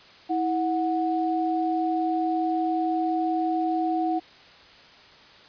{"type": "tone pair together", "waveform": "sine", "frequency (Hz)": [324.8, 735.5], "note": ["E4", "F#5"], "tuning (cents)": [-26, -11], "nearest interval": "octave + major second", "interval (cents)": 1415, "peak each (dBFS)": -25, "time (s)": [0.29, 4.2], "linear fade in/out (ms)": 20, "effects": ["white hiss -50 dBFS RMS until 5.48 s", "resampled to 11025 Hz"]}